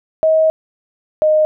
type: tone pair in turn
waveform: sine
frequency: 635 / 617.6 Hz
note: D#5 / D#5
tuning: +35 / -13 cents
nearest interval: unison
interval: 48 cents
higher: first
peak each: -9 dBFS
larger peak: neither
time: 0.23-0.5 / 1.22-1.45 s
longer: first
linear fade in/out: 0 ms
effects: none

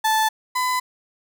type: tone pair in turn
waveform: 35% pulse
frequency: 875 / 1006.3 Hz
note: A5 / B5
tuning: -10 / +32 cents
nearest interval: major second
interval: 242 cents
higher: second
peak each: -15 / -18 dBFS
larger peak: first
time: 0.04-0.29 / 0.55-0.8 s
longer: neither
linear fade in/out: 10 ms
effects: none

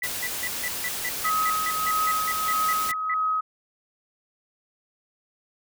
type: tone bursts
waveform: sine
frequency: 1975.5 Hz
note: B6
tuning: in tune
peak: -27 dBFS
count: 16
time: 0.02-3.14 s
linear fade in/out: 2 ms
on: 45 ms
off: 160 ms
type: noise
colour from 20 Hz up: white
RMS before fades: -31 dBFS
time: 0.03-2.92 s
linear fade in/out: 10 ms
type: tone with tremolo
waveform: sine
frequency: 1268 Hz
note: D#6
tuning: 32 cents sharp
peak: -21 dBFS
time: 1.24-3.41 s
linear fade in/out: 10 ms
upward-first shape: sine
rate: 1.6 Hz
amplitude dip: 45%
effects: none

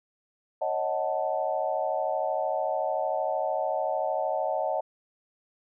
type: chord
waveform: sine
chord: D# half-diminished seventh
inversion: third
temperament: equal with one note detuned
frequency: 554.4 / 627.7 / 740 / 880 Hz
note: C#5 / D#5 / F#5 / A5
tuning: 0 / +15 / 0 / 0 cents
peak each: -32 / -29 / -31 / -33 dBFS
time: 0.61-4.81 s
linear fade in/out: 10 ms
effects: none

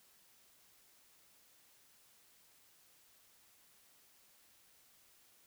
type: silence
effects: white hiss -67 dBFS RMS until 5.46 s

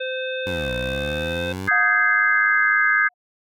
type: harmonic tone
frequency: 517 Hz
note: C5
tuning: 21 cents flat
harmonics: 1 / 3 / 5 / 7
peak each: -26 / -31 / -33 / -34 dBFS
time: 0-1.53 s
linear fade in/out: 10 ms
type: linear two-way sweep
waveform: 15% pulse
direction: down then up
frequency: 98 to 59 to 98 Hz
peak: -21 dBFS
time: 0.46-1.69 s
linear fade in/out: 10 ms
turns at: 0.73 s
type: chord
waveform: sine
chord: Ab major seventh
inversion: second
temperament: just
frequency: 1245.9 / 1557.4 / 1661.2 / 2077 Hz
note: Eb6 / G6 / Ab6 / C7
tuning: +2 / -12 / 0 / -13 cents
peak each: -23 / -20 / -19 / -22 dBFS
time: 1.67-3.09 s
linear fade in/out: 20 ms
type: tone with exponential decay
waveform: sine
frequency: 719 Hz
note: F#5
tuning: 50 cents flat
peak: -24 dBFS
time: 1.71-3.14 s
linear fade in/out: 5 ms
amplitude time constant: 310 ms
effects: none

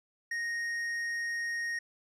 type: tone with tanh clipping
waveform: sine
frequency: 1864.7 Hz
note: A#6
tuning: in tune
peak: -33 dBFS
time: 0.31-1.79 s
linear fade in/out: 5 ms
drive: 8 dB
effects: none

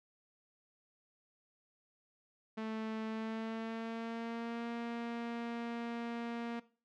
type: tone with pitch glide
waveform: sawtooth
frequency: 220 to 234.4 Hz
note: A3 to A#3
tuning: 0 to +10 cents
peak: -34 dBFS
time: 2.57-6.6 s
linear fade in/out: 10 ms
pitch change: +110 cents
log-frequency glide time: 3.06-4.68 s
effects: noise-tail reverb RT60 0.4 s tail -19 dB re dry + low-pass 3000 Hz 12 dB/octave

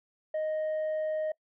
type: tone with tanh clipping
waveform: sine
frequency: 622 Hz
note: D#5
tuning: 1 cent flat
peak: -29 dBFS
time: 0.34-1.32 s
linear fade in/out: 5 ms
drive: 2 dB
effects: noise-tail reverb RT60 0.1 s tail -23 dB re dry

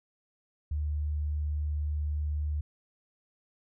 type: tone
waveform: sine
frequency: 74.7 Hz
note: D2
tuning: 30 cents sharp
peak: -28 dBFS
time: 0.71-2.61 s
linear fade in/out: 5 ms
effects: none

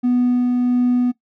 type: tone with tremolo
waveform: triangle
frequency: 246.7 Hz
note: B3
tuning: 2 cents flat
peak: -10 dBFS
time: 0.03-1.12 s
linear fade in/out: 20 ms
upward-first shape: sine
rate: 1.5 Hz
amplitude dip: 25%
effects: noise-tail reverb RT60 0.1 s tail -18 dB re dry + tanh soft clip ceiling -9 dBFS

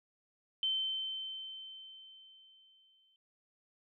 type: tone with exponential decay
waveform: sine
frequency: 3089 Hz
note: G7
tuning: 26 cents flat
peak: -29 dBFS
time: 0.63-3.16 s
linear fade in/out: 1 ms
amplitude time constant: 550 ms
effects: none

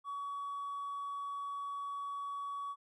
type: tone with hard clipping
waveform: triangle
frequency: 1130 Hz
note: C#6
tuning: 33 cents sharp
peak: -37 dBFS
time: 0.04-2.76 s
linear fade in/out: 50 ms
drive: 2 dB
effects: MP3 48 kbps

